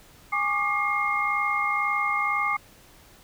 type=tone cluster; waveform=sine; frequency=822 / 1138 / 1200 / 2135 Hz; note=G#5 / C#6 / D6 / C7; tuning=-18 / +45 / +37 / +34 cents; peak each=-31 / -32 / -26 / -26 dBFS; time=0.32-2.57 s; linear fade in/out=10 ms; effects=pink hiss -53 dBFS RMS until 3.23 s